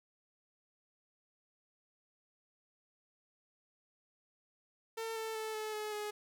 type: tone with pitch steps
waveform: sawtooth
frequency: 450.8 / 444.3 / 438 / 431.7 / 425.5 / 419.4 Hz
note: A4 / A4 / A4 / A4 / G#4 / G#4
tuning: +42 / +17 / -8 / -33 / +42 / +17 cents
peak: -34 dBFS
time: 4.97-6.11 s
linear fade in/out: 10 ms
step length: 190 ms
effects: none